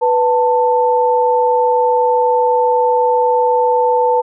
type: tone pair together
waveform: sine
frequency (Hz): 493.8 / 888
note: B4 / A5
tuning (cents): 0 / +16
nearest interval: minor seventh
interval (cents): 1016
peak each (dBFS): -13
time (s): 0.01-4.22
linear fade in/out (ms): 20
effects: none